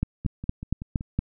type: two click trains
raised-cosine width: 5 ms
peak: -22 / -11 dBFS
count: 5 / 6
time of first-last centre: 0.25-1.009 / 0.03-1.19 s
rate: 5.27 / 4.31 Hz
effects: none